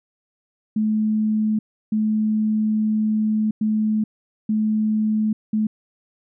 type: tone bursts at uneven times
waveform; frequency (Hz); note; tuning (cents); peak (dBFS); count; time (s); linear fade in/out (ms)
sine; 215.6; A3; -35; -17; 5; 0.76-1.59 / 1.92-3.51 / 3.61-4.04 / 4.49-5.33 / 5.53-5.67; 5
effects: none